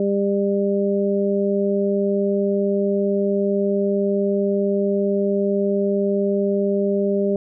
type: harmonic tone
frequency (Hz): 199.5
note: G3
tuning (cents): +31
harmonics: 1 / 2 / 3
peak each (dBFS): -21 / -20 / -24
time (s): 0-7.36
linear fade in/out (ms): 2
effects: none